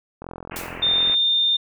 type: click train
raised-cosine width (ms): 1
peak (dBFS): -20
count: 39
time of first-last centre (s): 0.22-1.098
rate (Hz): 43.3
type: low-pass noise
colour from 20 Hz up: white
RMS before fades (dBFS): -36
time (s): 0.51-1.15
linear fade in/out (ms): 5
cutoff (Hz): 2800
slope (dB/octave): 96
type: noise with exponential decay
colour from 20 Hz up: white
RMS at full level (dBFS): -29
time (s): 0.56-0.83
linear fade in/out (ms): 2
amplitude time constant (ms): 58
type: tone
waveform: sine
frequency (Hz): 3619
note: A7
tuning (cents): +48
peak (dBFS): -16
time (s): 0.82-1.57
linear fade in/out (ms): 10
effects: none